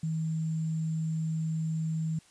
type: tone with sample-and-hold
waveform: sine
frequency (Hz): 159.7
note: D#3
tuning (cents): +45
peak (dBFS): -28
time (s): 0.03-2.19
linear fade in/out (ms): 5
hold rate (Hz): 7350
effects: white hiss -60 dBFS RMS until 2.3 s + resampled to 22050 Hz